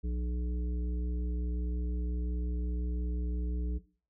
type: harmonic tone with a mistuned harmonic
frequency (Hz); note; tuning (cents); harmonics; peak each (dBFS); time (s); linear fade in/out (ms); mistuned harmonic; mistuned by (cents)
60.8; B1; -26; 1 / 3 / 5 / 7; -31 / -40 / -45 / -48; 0.03-3.79; 20; 3; -27
effects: noise-tail reverb RT60 0.4 s tail -17 dB re dry